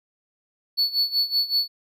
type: tone with tremolo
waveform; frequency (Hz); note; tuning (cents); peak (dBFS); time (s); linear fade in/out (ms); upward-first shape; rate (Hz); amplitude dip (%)
triangle; 4435; C#8; 0; -16; 0.77-1.68; 20; sine; 5.3; 85
effects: none